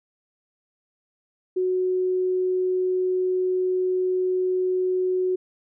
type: tone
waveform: sine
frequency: 368.7 Hz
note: F#4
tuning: 6 cents flat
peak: -20 dBFS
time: 1.56-5.36 s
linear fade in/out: 10 ms
effects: none